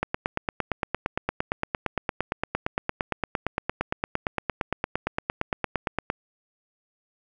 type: click train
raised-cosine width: 0.5 ms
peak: -9 dBFS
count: 54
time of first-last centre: 0.03-6.101 s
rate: 8.73 Hz
effects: none